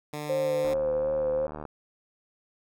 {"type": "tone", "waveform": "10% pulse", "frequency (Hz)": 149.3, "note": "D3", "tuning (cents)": 29, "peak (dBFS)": -25, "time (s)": [0.13, 0.74], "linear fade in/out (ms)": 5}
{"type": "tone with vibrato", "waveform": "sine", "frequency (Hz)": 526, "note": "C5", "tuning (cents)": 9, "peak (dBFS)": -24, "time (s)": [0.29, 1.47], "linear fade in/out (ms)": 10, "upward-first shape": "sine", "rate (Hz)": 2.7, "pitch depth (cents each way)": 30}
{"type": "click train", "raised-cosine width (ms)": 1, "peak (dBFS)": -24, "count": 77, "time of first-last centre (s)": [0.65, 1.653], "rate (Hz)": 75.8}
{"effects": []}